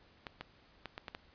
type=clicks; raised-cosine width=0.3 ms; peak=-25 dBFS; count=6; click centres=0.268 / 0.41 / 0.857 / 0.979 / 1.082 / 1.149 s; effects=pink hiss -64 dBFS RMS until 1.34 s + resampled to 11025 Hz